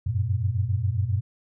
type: tone cluster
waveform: sine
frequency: 90.9 / 98.3 / 118.6 Hz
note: F#2 / G2 / A#2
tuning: -30 / +5 / +30 cents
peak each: -27 / -26 / -26 dBFS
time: 0.06-1.21 s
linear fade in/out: 10 ms
effects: none